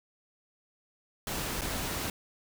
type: noise with dropouts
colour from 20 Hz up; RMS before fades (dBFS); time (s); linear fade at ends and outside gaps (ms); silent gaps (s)
pink; -34; 1.27-2.1; 2; 1.611-1.617
effects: none